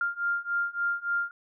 sine beating tone pair, 1396.9 / 1400.4 Hz, F6 / F6, 0 / +4 cents, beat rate 3.5 Hz, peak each -30 / -29 dBFS, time 0.01-1.31 s, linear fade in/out 2 ms, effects none

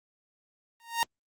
sawtooth tone with exponential growth, 928 Hz, A#5, 8 cents flat, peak -17 dBFS, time 0.8-1.03 s, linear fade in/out 0 ms, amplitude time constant 50 ms, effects Opus 24 kbps

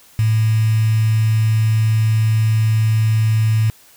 sine tone with quantisation, 110 Hz, A2, in tune, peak -12 dBFS, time 0.19-3.7 s, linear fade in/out 0 ms, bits 5, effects white hiss -48 dBFS RMS until 3.96 s

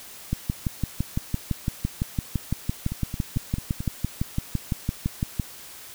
two click trains, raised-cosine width 5 ms, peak -17 / -11 dBFS, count 5 / 31, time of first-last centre 2.92-3.805 / 0.33-5.398 s, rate 4.52 / 5.92 Hz, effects white hiss -43 dBFS RMS until 5.94 s

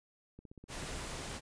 click train, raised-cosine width 3 ms, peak -38 dBFS, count 10, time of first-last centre 0.39-0.953 s, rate 16 Hz
pink noise, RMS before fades -42 dBFS, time 0.68-1.41 s, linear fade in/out 50 ms
effects resampled to 22050 Hz

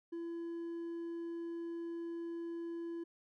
triangle tone with hard clipping, 336.9 Hz, E4, 38 cents sharp, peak -40 dBFS, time 0.12-3.04 s, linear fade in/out 10 ms, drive 5 dB, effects none

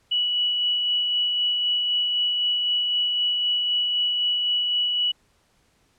sine tone with tremolo, 2941 Hz, F#7, 11 cents flat, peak -19 dBFS, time 0.11-5.12 s, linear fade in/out 10 ms, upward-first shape sine, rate 3.9 Hz, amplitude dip 25%, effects pink hiss -64 dBFS RMS until 5.98 s + low-pass 10000 Hz 12 dB/octave

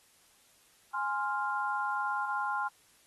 sine chord, F minor, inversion first, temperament equal, 830.6 / 1046.5 / 1396.9 Hz, Ab5 / C6 / F6, 0 / 0 / 0 cents, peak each -34 dBFS, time 0.93-2.69 s, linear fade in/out 20 ms, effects white hiss -64 dBFS RMS until 3.06 s + AAC 32 kbps

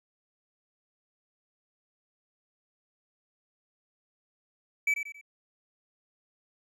triangle tone with echo, 2300 Hz, D7, 37 cents flat, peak -21 dBFS, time 4.87-4.94 s, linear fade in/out 5 ms, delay 91 ms, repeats 3, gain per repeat -8 dB, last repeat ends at 5.213 s, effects none

